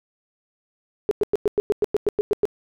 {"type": "tone bursts", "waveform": "sine", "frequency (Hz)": 415.3, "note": "G#4", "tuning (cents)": 0, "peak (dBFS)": -15, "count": 12, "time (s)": [1.09, 2.454], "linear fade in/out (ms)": 0, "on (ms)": 22, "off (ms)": 100, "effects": []}